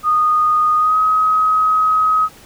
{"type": "tone with pitch glide", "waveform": "sine", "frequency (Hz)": [1234, 1267.2], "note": ["D#6", "D#6"], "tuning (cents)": [-15, 31], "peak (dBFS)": -11, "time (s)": [0.03, 2.29], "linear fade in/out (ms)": 50, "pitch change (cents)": 46, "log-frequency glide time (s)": [0.77, 0.98], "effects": ["pink hiss -43 dBFS RMS until 2.45 s"]}